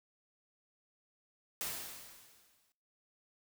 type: noise with exponential decay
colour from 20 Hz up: white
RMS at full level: -37 dBFS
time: 1.61-2.72 s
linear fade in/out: 0 ms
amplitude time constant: 240 ms
effects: noise-tail reverb RT60 0.5 s tail -20 dB re dry